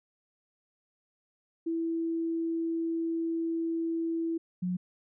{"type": "tone pair in turn", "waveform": "sine", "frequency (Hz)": [330, 180.77], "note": ["E4", "F#3"], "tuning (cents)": [2, -40], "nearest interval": "minor seventh", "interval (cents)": 1042, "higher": "first", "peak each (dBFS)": -28, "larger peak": "neither", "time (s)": [[1.66, 4.38], [4.62, 4.77]], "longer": "first", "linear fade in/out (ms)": 10, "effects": []}